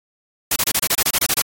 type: noise bursts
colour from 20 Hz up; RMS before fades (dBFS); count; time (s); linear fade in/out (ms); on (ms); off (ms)
white; -17; 12; 0.51-1.419; 5; 51; 27
effects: AAC 64 kbps